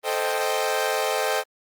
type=chord; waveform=sawtooth; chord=A half-diminished seventh; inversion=none; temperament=equal; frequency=440 / 523.3 / 622.3 / 784 Hz; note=A4 / C5 / Eb5 / G5; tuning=0 / 0 / 0 / 0 cents; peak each=-24 dBFS; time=0.03-1.44 s; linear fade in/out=50 ms; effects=Opus 24 kbps